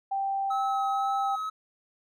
sine tone with pitch glide, 784 to 789.5 Hz, G5 to G5, 0 to +12 cents, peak -26 dBFS, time 0.11-1.36 s, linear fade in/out 10 ms, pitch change +12 cents, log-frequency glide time 0.64-1.15 s
triangle tone with vibrato, 1287 Hz, E6, 42 cents flat, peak -28 dBFS, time 0.5-1.5 s, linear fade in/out 10 ms, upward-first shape sine, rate 2 Hz, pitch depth 13 cents each way
effects none

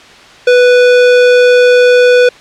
square tone, 493.9 Hz, B4, in tune, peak -4 dBFS, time 0.47-2.29 s, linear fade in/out 5 ms, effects white hiss -36 dBFS RMS until 2.4 s + low-pass 4000 Hz 12 dB/octave

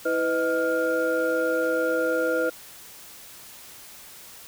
sine tone cluster, 325.4 / 501 / 630 / 1407 Hz, E4 / B4 / D#5 / F6, -22 / +25 / +21 / +12 cents, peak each -28 / -23 / -29 / -27 dBFS, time 0.05-2.5 s, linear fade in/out 10 ms, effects tanh soft clip ceiling -14 dBFS + white hiss -45 dBFS RMS until 4.47 s

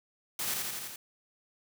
white noise with echo, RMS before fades -34 dBFS, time 0.39-0.54 s, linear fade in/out 2 ms, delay 84 ms, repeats 5, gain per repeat -2 dB, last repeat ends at 0.96 s, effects none

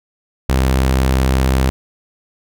sawtooth tone, 65.41 Hz, C2, in tune, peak -8 dBFS, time 0.49-1.7 s, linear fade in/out 0 ms, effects none

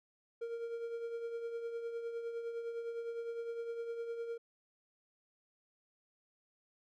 triangle tone with tremolo, 465 Hz, A#4, 4 cents flat, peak -34 dBFS, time 0.41-4.38 s, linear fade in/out 10 ms, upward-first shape triangle, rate 9.8 Hz, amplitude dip 55%, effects none

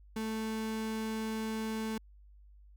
35% pulse tone, 220.3 Hz, A3, 2 cents sharp, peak -32 dBFS, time 0.16-1.98 s, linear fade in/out 5 ms, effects added 50 Hz sine -54 dBFS peak until 2.76 s

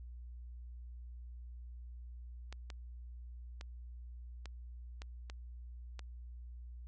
clicks, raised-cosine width 0.2 ms, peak -30 dBFS, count 7, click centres 2.526 / 2.702 / 3.611 / 4.457 / 5.019 / 5.299 / 5.993 s, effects added 60 Hz sine -46 dBFS peak until 6.87 s + resampled to 22050 Hz

